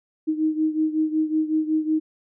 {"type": "beating tone pair", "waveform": "sine", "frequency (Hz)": [311.1, 316.5], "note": ["D#4", "D#4"], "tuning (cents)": [0, 30], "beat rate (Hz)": 5.4, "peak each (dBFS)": [-21, -25], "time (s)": [0.27, 2], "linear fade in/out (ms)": 20, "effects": []}